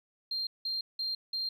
sine tone bursts, 4186 Hz, C8, in tune, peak -30 dBFS, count 4, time 0.31-1.49 s, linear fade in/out 5 ms, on 160 ms, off 180 ms, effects tanh soft clip ceiling -26 dBFS + 12-bit

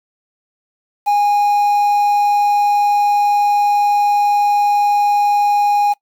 triangle tone with quantisation, 822 Hz, G#5, 18 cents flat, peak -9 dBFS, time 1.06-5.94 s, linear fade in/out 20 ms, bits 6, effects noise-tail reverb RT60 0.1 s tail -22 dB re dry

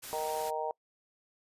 white noise, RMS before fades -43 dBFS, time 0.02-0.51 s, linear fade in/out 20 ms
harmonic tone, 155.56 Hz, D#3, in tune, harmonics 3 / 4 / 5 / 6, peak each -37 / -37 / -37 / -37 dBFS, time 0.13-0.71 s, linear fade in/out 0 ms
effects noise-tail reverb RT60 0.1 s tail -25 dB re dry + resampled to 32000 Hz

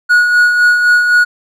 triangle tone with tremolo, 1455 Hz, F#6, 29 cents flat, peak -3 dBFS, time 0.09-1.25 s, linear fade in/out 20 ms, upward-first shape sine, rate 3.9 Hz, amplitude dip 45%, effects none

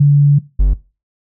sine / triangle tone pair in turn, 143.7 / 47.95 Hz, D3 / G1, -37 / -37 cents, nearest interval octave + perfect fifth, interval 1900 cents, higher first, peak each -5 dBFS, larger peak neither, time 0-0.39 / 0.59-0.74 s, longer first, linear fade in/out 10 ms, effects noise-tail reverb RT60 0.3 s tail -20 dB re dry

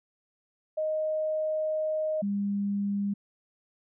sine tone pair in turn, 622.3 / 201.3 Hz, D#5 / G3, 0 / +46 cents, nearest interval octave + minor sixth, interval 1954 cents, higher first, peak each -26 dBFS, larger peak neither, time 0.77-2.22 / 2.22-3.14 s, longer first, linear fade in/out 10 ms, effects none

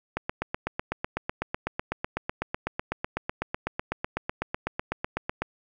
click train, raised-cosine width 0.5 ms, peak -12 dBFS, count 43, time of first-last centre 0.17-5.42 s, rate 8 Hz, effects none

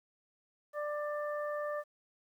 harmonic tone, 592 Hz, D5, 14 cents sharp, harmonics 1 / 2 / 3, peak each -35 / -41 / -45 dBFS, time 0.73-1.84 s, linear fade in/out 50 ms, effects 11-bit

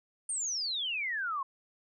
sine exponential sweep, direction down, 9130 to 1046.5 Hz, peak -31 dBFS, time 0.29-1.43 s, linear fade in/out 5 ms, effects none

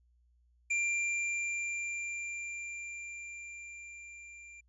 square tone with level ramp, 2376 Hz, D7, 20 cents sharp, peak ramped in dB -29 to -50 dBFS, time 0.7-4.61 s, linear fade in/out 10 ms, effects added 60 Hz sine -65 dBFS peak until 4.68 s + resampled to 24000 Hz

